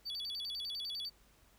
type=tone with vibrato; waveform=triangle; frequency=3951 Hz; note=B7; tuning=in tune; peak=-37 dBFS; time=0.05-1.1 s; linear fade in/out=20 ms; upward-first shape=square; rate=10 Hz; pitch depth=260 cents each way; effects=added 50 Hz sine -69 dBFS peak until 1.58 s + pink hiss -67 dBFS RMS until 1.58 s